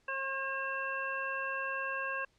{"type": "harmonic tone", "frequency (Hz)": 538, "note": "C5", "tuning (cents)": 48, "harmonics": [1, 2, 3, 5], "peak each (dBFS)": [-42, -39, -36, -41], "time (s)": [0.08, 2.25], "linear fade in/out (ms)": 5, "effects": ["pink hiss -71 dBFS RMS until 2.38 s", "low-pass 7000 Hz 12 dB/octave"]}